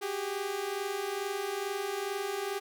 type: tone pair together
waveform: sawtooth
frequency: 381.9 / 404.2 Hz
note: G4 / G#4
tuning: -45 / -47 cents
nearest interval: minor second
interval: 98 cents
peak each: -33 / -30 dBFS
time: 0.01-2.6 s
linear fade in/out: 20 ms
effects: none